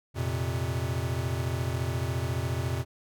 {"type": "chord", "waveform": "square", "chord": "F suspended fourth", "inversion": "none", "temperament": "equal", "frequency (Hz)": [87.31, 116.54, 130.81], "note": ["F2", "Bb2", "C3"], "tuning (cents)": [0, 0, 0], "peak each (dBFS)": -33, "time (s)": [0.14, 2.85], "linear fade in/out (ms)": 50, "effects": []}